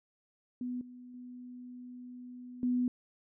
sine tone with level steps, 247.9 Hz, B3, 7 cents sharp, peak -34 / -47 / -44 / -27 dBFS, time 0.61-2.88 s, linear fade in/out 2 ms, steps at 0.81 / 1.14 / 2.63 s, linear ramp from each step 2 ms, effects none

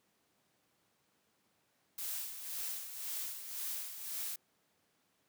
blue noise with tremolo, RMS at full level -39 dBFS, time 1.98-4.36 s, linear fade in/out 5 ms, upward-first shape sine, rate 1.9 Hz, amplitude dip 60%, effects pink hiss -75 dBFS RMS until 5.28 s + high-pass 150 Hz 12 dB/octave

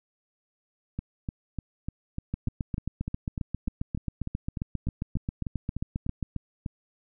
two click trains, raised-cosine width 5 ms, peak -17 / -19 dBFS, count 30 / 20, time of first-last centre 2.34-6.227 / 0.99-6.662 s, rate 7.46 / 3.35 Hz, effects none

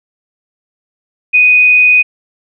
sine tone with frequency modulation, 2489 Hz, D#7, in tune, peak -4 dBFS, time 1.33-2.03 s, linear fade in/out 20 ms, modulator 49.8 Hz, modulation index 0.29, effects none

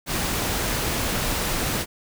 pink noise, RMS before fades -25 dBFS, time 0.06-1.86 s, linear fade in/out 50 ms, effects none

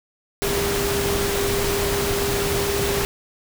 sine tone in noise, 401 Hz, G4, 39 cents sharp, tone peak -23 dBFS, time 0.42-3.05 s, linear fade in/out 0 ms, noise pink, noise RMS -24 dBFS, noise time 0.42-3.05 s, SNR -2 dB, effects none

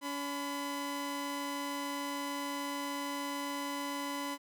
sawtooth tone pair together, 283.1 / 1004.2 Hz, C#4 / B5, +37 / +29 cents, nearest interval octave + minor seventh, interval 2192 cents, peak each -34 / -35 dBFS, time 0.01-4.38 s, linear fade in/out 50 ms, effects none

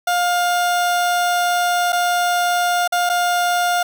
30% pulse tone with dropouts, 707 Hz, F5, 21 cents sharp, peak -13 dBFS, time 0.07-3.83 s, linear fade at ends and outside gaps 5 ms, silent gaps 1.923-1.928 / 2.877-2.922 / 3.093-3.097 s, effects none

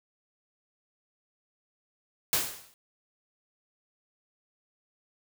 white noise with exponential decay, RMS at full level -23 dBFS, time 2.33-2.74 s, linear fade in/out 0 ms, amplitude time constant 88 ms, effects none

